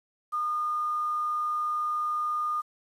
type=tone with quantisation; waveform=sine; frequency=1219 Hz; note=D#6; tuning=36 cents flat; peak=-26 dBFS; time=0.32-2.62 s; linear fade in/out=20 ms; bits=9; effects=resampled to 32000 Hz